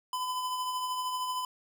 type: tone with tremolo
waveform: square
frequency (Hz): 1009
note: B5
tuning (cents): +37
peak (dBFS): -30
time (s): 0.13-1.45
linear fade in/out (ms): 2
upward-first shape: triangle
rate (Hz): 13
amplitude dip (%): 40
effects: none